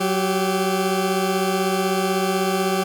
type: tone pair together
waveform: 20% pulse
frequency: 186.42 / 388.9 Hz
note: F#3 / G4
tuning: +13 / -14 cents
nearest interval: octave + minor second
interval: 1273 cents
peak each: -17 dBFS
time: 0-2.84 s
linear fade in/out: 10 ms
effects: none